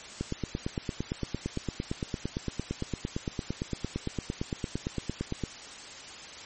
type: click train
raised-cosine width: 3 ms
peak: -17 dBFS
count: 47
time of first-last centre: 0.21-5.437 s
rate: 8.8 Hz
effects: white hiss -44 dBFS RMS until 6.45 s + MP3 32 kbps